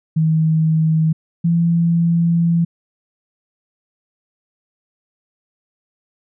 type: tone pair in turn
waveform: sine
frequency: 159 / 168.65 Hz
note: D#3 / E3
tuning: +38 / +40 cents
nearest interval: minor second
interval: 102 cents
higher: second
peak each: -12 dBFS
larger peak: neither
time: 0.16-1.13 / 1.44-2.65 s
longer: second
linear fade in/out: 10 ms
effects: none